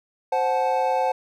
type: chord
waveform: triangle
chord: F# diminished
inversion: second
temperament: equal with one note detuned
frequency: 523.3 / 740 / 868.9 Hz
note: C5 / F#5 / A5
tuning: 0 / 0 / -22 cents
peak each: -22 dBFS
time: 0.32-1.12 s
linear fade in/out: 5 ms
effects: none